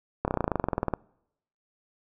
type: slowing click train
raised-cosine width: 1 ms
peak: -11 dBFS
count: 18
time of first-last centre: 0.25-0.937 s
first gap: 29 ms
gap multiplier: 1.04
effects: noise-tail reverb RT60 0.8 s tail -26 dB re dry